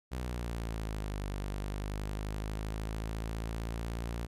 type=exponential two-way sweep; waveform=sawtooth; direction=down then up; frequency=63.4 to 49.19 to 58.3 Hz; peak=-31 dBFS; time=0.11-4.27 s; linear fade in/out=20 ms; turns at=1.28 s; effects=resampled to 32000 Hz